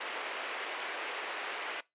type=band-pass noise; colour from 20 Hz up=white; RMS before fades=-39 dBFS; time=0-1.81 s; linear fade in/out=10 ms; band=370 to 2800 Hz; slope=24 dB/octave; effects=noise-tail reverb RT60 0.2 s tail -21 dB re dry + resampled to 8000 Hz